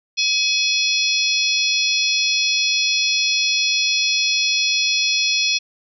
harmonic tone with a mistuned harmonic, 847 Hz, G#5, 34 cents sharp, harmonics 3 / 4 / 5 / 6 / 7, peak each -21 / -22 / -23 / -24 / -24 dBFS, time 0.17-5.59 s, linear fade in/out 20 ms, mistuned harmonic 7, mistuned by -77 cents, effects none

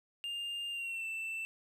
triangle tone with pitch glide, 2806 to 2665 Hz, F7 to E7, +8 to +18 cents, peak -35 dBFS, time 0.24-1.45 s, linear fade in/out 0 ms, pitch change -90 cents, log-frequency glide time 0.71-1.06 s, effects none

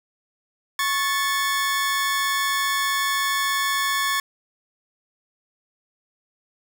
sawtooth tone pair together, 1100 / 1744.8 Hz, C#6 / A6, -14 / -15 cents, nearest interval minor sixth, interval 799 cents, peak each -20 dBFS, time 0.79-4.2 s, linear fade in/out 2 ms, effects none

